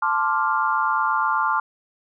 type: chord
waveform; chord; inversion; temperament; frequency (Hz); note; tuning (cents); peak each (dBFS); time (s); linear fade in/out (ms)
sine; D minor seventh; second; equal; 880 / 1046.5 / 1174.7 / 1396.9; A5 / C6 / D6 / F6; 0 / 0 / 0 / 0; -24; 0.02-1.6; 5
effects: none